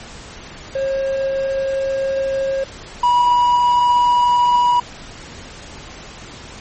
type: tone pair in turn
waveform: triangle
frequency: 540 / 972.2 Hz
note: C#5 / B5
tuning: -45 / -28 cents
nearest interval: minor seventh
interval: 1017 cents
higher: second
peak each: -15 / -9 dBFS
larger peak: second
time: 0.75-2.64 / 3.03-4.8 s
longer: first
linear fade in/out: 5 ms
effects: pink hiss -36 dBFS RMS until 6.6 s + MP3 32 kbps